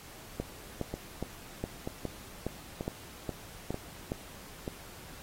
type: two click trains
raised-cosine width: 2 ms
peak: -21 / -19 dBFS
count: 5 / 10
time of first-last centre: 0.94-4.678 / 0.4-4.119 s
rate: 1.07 / 2.42 Hz
effects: pink hiss -50 dBFS RMS until 5.22 s + AAC 48 kbps